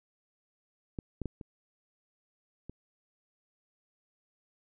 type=clicks; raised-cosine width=3 ms; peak=-23 / -22 / -21 / -30 / -29 dBFS; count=5; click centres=0.988 / 1.217 / 1.257 / 1.412 / 2.696 s; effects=none